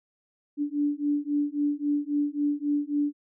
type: beating tone pair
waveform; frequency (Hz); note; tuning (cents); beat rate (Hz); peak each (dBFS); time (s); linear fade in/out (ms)
sine; 289.4 / 293.1; D4 / D4; -25 / -3; 3.7; -27; 0.57-3.13; 50
effects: none